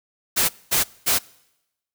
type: noise bursts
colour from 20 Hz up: white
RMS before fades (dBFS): -19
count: 3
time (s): 0.36-1.19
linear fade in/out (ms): 20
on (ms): 130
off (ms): 220
effects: noise-tail reverb RT60 0.9 s tail -24 dB re dry